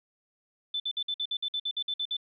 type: tone bursts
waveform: sine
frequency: 3520 Hz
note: A7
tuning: in tune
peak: -28 dBFS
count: 13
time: 0.74-2.168 s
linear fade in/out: 5 ms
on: 60 ms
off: 54 ms
effects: none